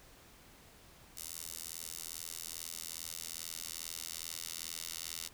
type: tone with high-pass filter sweep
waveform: 10% pulse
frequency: 82.41 Hz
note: E2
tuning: in tune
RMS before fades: -44 dBFS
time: 1.16-5.29 s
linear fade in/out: 20 ms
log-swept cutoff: 7000 to 4600 Hz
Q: 0.83
effects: pink hiss -59 dBFS RMS until 5.33 s